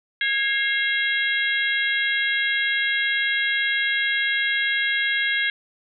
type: harmonic tone with a mistuned harmonic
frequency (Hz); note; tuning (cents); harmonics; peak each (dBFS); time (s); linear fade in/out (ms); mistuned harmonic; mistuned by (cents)
549; C#5; -17; 3 / 4 / 5 / 6 / 7; -23 / -24 / -32 / -28 / -32; 0.21-5.5; 2; 4; -54
effects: none